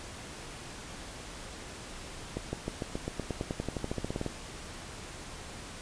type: accelerating click train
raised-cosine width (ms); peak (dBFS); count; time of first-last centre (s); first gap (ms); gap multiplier
2; -19; 21; 2.37-4.263; 160; 0.94
effects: pink hiss -44 dBFS RMS until 5.81 s + resampled to 22050 Hz